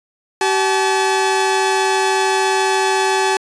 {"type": "tone pair together", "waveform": "sawtooth", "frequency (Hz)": [383.5, 861], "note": ["G4", "A5"], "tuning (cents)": [-38, -38], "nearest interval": "octave + major second", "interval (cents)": 1400, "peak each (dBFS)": -13, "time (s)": [0.41, 3.37], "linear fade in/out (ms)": 2, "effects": ["resampled to 22050 Hz"]}